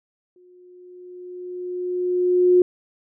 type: tone with exponential growth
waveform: sine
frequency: 360.2 Hz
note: F#4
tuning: 46 cents flat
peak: -10 dBFS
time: 0.36-2.62 s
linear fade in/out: 2 ms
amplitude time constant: 490 ms
effects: none